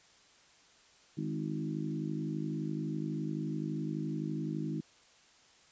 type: harmonic tone with a mistuned harmonic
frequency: 51.8 Hz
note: G#1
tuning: 4 cents flat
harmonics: 3 / 4 / 5 / 6 / 7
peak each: -37 / -39 / -42 / -39 / -47 dBFS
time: 1.17-4.81 s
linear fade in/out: 10 ms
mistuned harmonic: 6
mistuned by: +18 cents
effects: white hiss -62 dBFS RMS until 5.71 s + resampled to 16000 Hz